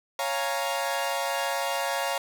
sawtooth chord, Bb minor seventh, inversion first, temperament equal, 554.4 / 698.5 / 830.6 / 932.3 Hz, Db5 / F5 / Ab5 / Bb5, 0 / 0 / 0 / 0 cents, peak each -27 / -28 / -31 / -28 dBFS, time 0.19-2.18 s, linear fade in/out 2 ms, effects none

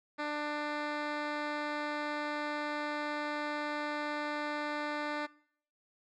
10% pulse tone with low-pass filter, 297 Hz, D4, 20 cents sharp, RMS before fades -36 dBFS, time 0.18-5.27 s, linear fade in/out 20 ms, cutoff 3200 Hz, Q 1.1, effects noise-tail reverb RT60 0.6 s tail -22 dB re dry

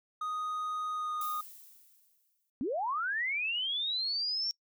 triangle tone with pitch glide, 1244.5 to 1232.3 Hz, D#6 to D#6, 0 to -17 cents, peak -31 dBFS, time 0.21-1.41 s, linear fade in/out 5 ms, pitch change -17 cents, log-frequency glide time 0.93-1.13 s
violet noise with exponential decay, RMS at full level -41 dBFS, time 1.21-2.5 s, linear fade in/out 2 ms, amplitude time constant 280 ms
sine linear sweep, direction up, 223.4 to 5530 Hz, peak -30 dBFS, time 2.61-4.51 s, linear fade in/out 0 ms
effects noise-tail reverb RT60 0.1 s tail -23 dB re dry

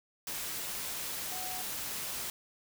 sine tone in noise, 740 Hz, F#5, in tune, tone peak -43 dBFS, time 1.32-1.62 s, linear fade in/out 2 ms, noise white, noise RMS -38 dBFS, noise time 0.27-2.3 s, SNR -8 dB, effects none

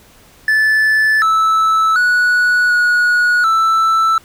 triangle tone with pitch steps, 1745 / 1310 / 1469 / 1455 / 1324 Hz, A6 / E6 / F#6 / F#6 / E6, -15 / -11 / -13 / -29 / +7 cents, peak -8 dBFS, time 0.48-4.18 s, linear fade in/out 2 ms, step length 740 ms, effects pink hiss -46 dBFS RMS until 4.24 s

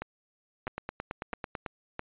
two click trains, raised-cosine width 0.5 ms, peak -19 / -19 dBFS, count 4 / 10, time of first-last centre 0.02-1.994 / 0.67-1.662 s, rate 1.52 / 9.07 Hz, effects resampled to 8000 Hz

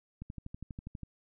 click train, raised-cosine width 5 ms, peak -29 dBFS, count 11, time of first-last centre 0.22-1.033 s, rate 12.3 Hz, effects none

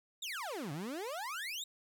30% pulse exponential two-way sweep, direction down then up, 3882 to 135 to 3882 Hz, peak -36 dBFS, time 0.22-1.64 s, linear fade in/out 5 ms, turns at 0.72 s, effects none

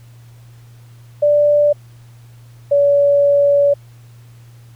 sine tone pair in turn, 587.3 / 569.9 Hz, D5 / C#5, 0 / +48 cents, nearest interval minor second, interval 52 cents, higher first, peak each -9 dBFS, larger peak neither, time 1.22-1.73 / 2.71-3.74 s, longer second, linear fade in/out 10 ms, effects added 118 Hz sine -39 dBFS peak until 4.75 s + pink hiss -53 dBFS RMS until 4.75 s

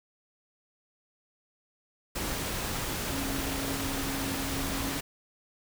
sine tone in noise, 272.7 Hz, C#4, 28 cents flat, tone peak -35 dBFS, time 3.12-4.98 s, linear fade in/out 10 ms, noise pink, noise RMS -33 dBFS, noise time 2.15-5.01 s, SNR -5 dB, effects none

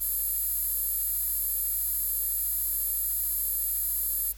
15% pulse tone with high-pass filter, 443.1 Hz, A4, 12 cents sharp, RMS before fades -29 dBFS, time 0-4.33 s, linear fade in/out 20 ms, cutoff 12000 Hz, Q 8.4, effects added 50 Hz sine -44 dBFS peak until 4.37 s + white hiss -54 dBFS RMS until 4.37 s

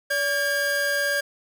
45% pulse tone pair together, 572 / 1617.9 Hz, D5 / G#6, -46 / -46 cents, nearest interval octave + tritone, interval 1800 cents, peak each -27 / -23 dBFS, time 0.1-1.21 s, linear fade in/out 10 ms, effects none

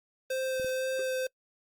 square tone with vibrato, 520 Hz, C5, 11 cents flat, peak -30 dBFS, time 0.3-1.27 s, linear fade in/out 5 ms, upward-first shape sine, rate 2 Hz, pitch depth 12 cents each way
clicks, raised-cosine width 3 ms, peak -32 dBFS, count 2, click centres 0.598 / 0.646 s
triangle tone with exponential decay, 402.6 Hz, G4, 46 cents sharp, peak -32 dBFS, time 0.99-1.08 s, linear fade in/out 2 ms, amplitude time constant 18 ms
effects noise-tail reverb RT60 0.1 s tail -25 dB re dry + Opus 32 kbps

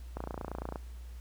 click train, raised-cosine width 1 ms, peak -23 dBFS, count 18, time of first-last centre 0.17-0.758 s, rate 28.9 Hz, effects added 60 Hz sine -42 dBFS peak until 1.2 s + pink hiss -61 dBFS RMS until 1.2 s

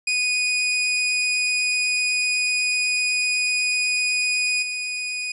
sawtooth tone with level steps, 2477 Hz, D#7, 8 cents flat, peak -16 / -22 dBFS, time 0.07-5.32 s, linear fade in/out 5 ms, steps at 4.62 s, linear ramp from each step 10 ms, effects resampled to 24000 Hz

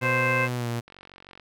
harmonic tone, 523 Hz, C5, 1 cent flat, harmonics 1 / 2 / 3 / 4 / 5, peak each -28 / -28 / -28 / -28 / -28 dBFS, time 0.01-0.49 s, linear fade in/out 50 ms
sawtooth tone with pitch glide, 123.47 to 118.24 Hz, B2 to A#2, 0 to +25 cents, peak -23 dBFS, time 0.01-0.81 s, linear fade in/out 20 ms, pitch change -75 cents, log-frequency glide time 0.55-0.68 s
click train, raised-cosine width 0.3 ms, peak -30 dBFS, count 25, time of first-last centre 0.88-1.397 s, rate 46.4 Hz
effects none

